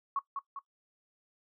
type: tone with echo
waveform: sine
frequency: 1110 Hz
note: C#6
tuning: 2 cents sharp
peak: -28 dBFS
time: 0.16-0.19 s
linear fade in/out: 2 ms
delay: 200 ms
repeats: 2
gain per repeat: -5 dB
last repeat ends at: 0.59 s
effects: noise-tail reverb RT60 0.1 s tail -17 dB re dry